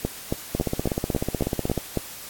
two click trains, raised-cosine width 2 ms, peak -9 / -10 dBFS, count 8 / 21, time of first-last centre 0.05-1.973 / 0.55-1.777 s, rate 3.64 / 16.3 Hz, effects white hiss -39 dBFS RMS until 2.29 s + AAC 64 kbps

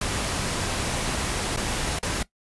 pink noise with dropouts, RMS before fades -27 dBFS, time 0.01-2.23 s, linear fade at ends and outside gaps 5 ms, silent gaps 1.564-1.571 / 1.99-2.028 s, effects noise-tail reverb RT60 0.1 s tail -18 dB re dry + resampled to 24000 Hz

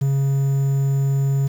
triangle tone with quantisation, 137.7 Hz, C#3, 11 cents flat, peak -14 dBFS, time 0.01-1.48 s, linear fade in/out 10 ms, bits 7, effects none

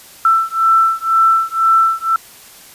sine beating tone pair, 1332 / 1334 Hz, E6 / E6, +18 / +20 cents, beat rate 2 Hz, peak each -13 dBFS, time 0.25-2.16 s, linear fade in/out 2 ms, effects white hiss -40 dBFS RMS until 2.74 s + resampled to 32000 Hz

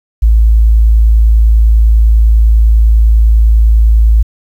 sine tone, 55 Hz, A1, in tune, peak -3 dBFS, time 0.22-4.23 s, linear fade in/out 10 ms, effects 7-bit

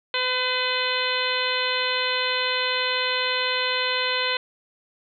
harmonic tone with a mistuned harmonic, 506 Hz, B4, 42 cents sharp, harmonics 1 / 2 / 3 / 4 / 5 / 6 / 7 / 8, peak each -30 / -30 / -30 / -30 / -30 / -30 / -30 / -30 dBFS, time 0.14-4.37 s, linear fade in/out 2 ms, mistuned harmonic 8, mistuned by +22 cents, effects none

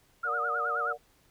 sine tone with vibrato, 1327 Hz, E6, 11 cents sharp, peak -28 dBFS, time 0.23-0.93 s, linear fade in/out 10 ms, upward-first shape sine, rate 9.5 Hz, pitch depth 150 cents each way
sine chord, Bb augmented, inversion none, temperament just, 466.2 / 582.7 / 728.4 Hz, Bb4 / D5 / F#5, 0 / -14 / -27 cents, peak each -38 dBFS, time 0.24-0.98 s, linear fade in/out 50 ms
effects pink hiss -65 dBFS RMS until 1.3 s

